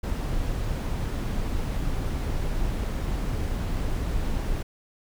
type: noise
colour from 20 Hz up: brown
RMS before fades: -27 dBFS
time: 0.03-4.63 s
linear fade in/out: 10 ms
effects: none